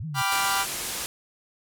sine linear two-way sweep, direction up then down, 74.2 to 164.81 to 123.2 Hz, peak -30 dBFS, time 0-0.22 s, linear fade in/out 5 ms, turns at 0.05 s
sawtooth chord, G dominant seventh, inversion none, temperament equal, 784 / 987.8 / 1174.7 / 1396.9 Hz, G5 / B5 / D6 / F6, 0 / 0 / 0 / 0 cents, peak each -25 dBFS, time 0.14-0.66 s, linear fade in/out 50 ms
white low-pass noise, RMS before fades -32 dBFS, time 0.32-1.06 s, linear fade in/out 0 ms, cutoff 12000 Hz, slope 24 dB/octave
effects none

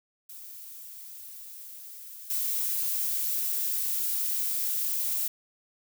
violet noise with level steps, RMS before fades -44 / -29 dBFS, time 0.29-5.28 s, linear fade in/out 5 ms, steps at 2.3 s, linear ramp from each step 2 ms, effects none

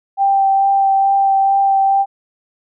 sine tone with vibrato, 784 Hz, G5, in tune, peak -10 dBFS, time 0.17-2.06 s, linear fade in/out 50 ms, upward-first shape sine, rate 2.3 Hz, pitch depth 11 cents each way, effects none

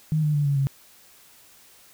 sine tone with pitch steps, 155.56 / 150.7 / 145.98 / 141.42 / 137 Hz, D#3 / D3 / D3 / C#3 / C#3, 0 / +45 / -10 / +35 / -20 cents, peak -19 dBFS, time 0.12-0.67 s, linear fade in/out 0 ms, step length 110 ms, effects white hiss -53 dBFS RMS until 1.93 s

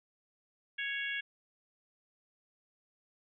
harmonic tone, 554.4 Hz, C#5, in tune, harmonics 3 / 4 / 5 / 6, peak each -37 / -39 / -41 / -43 dBFS, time 0.78-1.21 s, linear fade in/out 10 ms, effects none

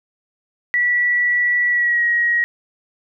sine tone with pitch glide, 1949 to 1895.7 Hz, B6 to A#6, -23 to +29 cents, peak -14 dBFS, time 0.74-2.44 s, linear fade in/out 0 ms, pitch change -48 cents, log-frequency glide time 1.69-2.03 s, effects none

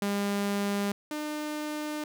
sawtooth tone pair in turn, 201.7 / 301.6 Hz, G3 / D4, +50 / +46 cents, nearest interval perfect fifth, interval 696 cents, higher second, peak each -23 / -28 dBFS, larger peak first, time 0.02-0.92 / 1.11-2.04 s, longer second, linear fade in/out 2 ms, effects none

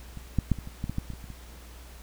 clicks, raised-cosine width 5 ms, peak -28 / -11 / -10 / -25 / -27 / -18 / -18 / -16 / -24 / -29 / -30 / -29 dBFS, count 12, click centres 0.173 / 0.387 / 0.517 / 0.587 / 0.674 / 0.841 / 0.896 / 0.984 / 1.103 / 1.136 / 1.242 / 1.303 s, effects added 60 Hz sine -45 dBFS peak until 2.02 s + pink hiss -51 dBFS RMS until 2.02 s

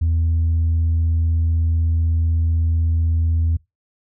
sine tone, 82 Hz, E2, 9 cents flat, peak -13 dBFS, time 0.01-3.57 s, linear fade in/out 10 ms, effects noise-tail reverb RT60 0.2 s tail -24 dB re dry + tanh soft clip ceiling -13 dBFS

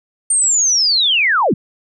sine linear sweep, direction down, 8870 to 130 Hz, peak -11 dBFS, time 0.3-1.54 s, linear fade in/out 5 ms, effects none

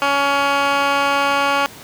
15% pulse tone with band-pass filter, 280.6 Hz, C#4, 21 cents sharp, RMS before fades -17 dBFS, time 0.02-1.66 s, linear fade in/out 0 ms, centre 1700 Hz, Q 1.2, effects pink hiss -38 dBFS RMS until 1.83 s + high-pass 100 Hz 12 dB/octave

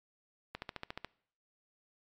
click train, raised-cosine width 0.3 ms, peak -23 dBFS, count 8, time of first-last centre 0.55-1.046 s, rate 14.1 Hz, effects noise-tail reverb RT60 0.6 s tail -23 dB re dry + MP3 96 kbps

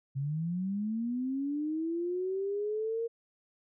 sine linear sweep, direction up, 132.3 to 466.2 Hz, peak -30 dBFS, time 0.15-3.08 s, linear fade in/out 20 ms, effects none

